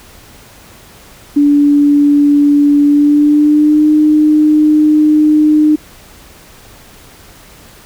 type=tone with pitch glide; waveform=sine; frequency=289.2 to 304.3 Hz; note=D4 to D#4; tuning=-27 to -38 cents; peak=-5 dBFS; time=1.36-5.76 s; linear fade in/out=10 ms; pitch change=+89 cents; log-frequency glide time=2.85-3.89 s; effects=pink hiss -39 dBFS RMS until 7.85 s